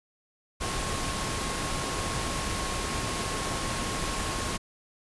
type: tone in noise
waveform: sine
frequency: 1084 Hz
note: C#6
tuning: 39 cents flat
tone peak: -38 dBFS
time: 0.6-4.58 s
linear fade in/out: 20 ms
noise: pink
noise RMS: -31 dBFS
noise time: 0.6-4.58 s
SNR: -10 dB
effects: resampled to 24000 Hz